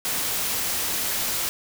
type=noise; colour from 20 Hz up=white; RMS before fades=-26 dBFS; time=0.05-1.49 s; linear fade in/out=0 ms; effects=none